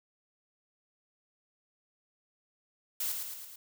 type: noise with echo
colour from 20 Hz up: blue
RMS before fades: -33 dBFS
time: 3-3.12 s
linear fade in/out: 5 ms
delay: 110 ms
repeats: 4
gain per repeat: -4 dB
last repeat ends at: 3.56 s
effects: none